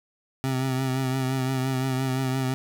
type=tone with vibrato; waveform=25% pulse; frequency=131.2 Hz; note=C3; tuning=5 cents sharp; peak=-20 dBFS; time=0.44-2.54 s; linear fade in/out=0 ms; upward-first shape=triangle; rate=5.8 Hz; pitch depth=42 cents each way; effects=none